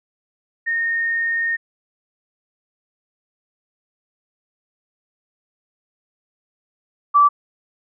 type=tone pair in turn; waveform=sine; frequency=1841 / 1159.8 Hz; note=A#6 / D6; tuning=-22 / -22 cents; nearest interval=minor sixth; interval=800 cents; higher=first; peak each=-18 / -9 dBFS; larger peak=second; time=0.66-1.57 / 7.14-7.29 s; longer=first; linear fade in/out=20 ms; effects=none